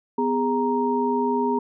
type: tone cluster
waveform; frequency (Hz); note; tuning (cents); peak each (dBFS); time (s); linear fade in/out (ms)
sine; 249.7 / 410.2 / 934; B3 / G#4 / A#5; +19 / -21 / +3; -24; 0.18-1.59; 5
effects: none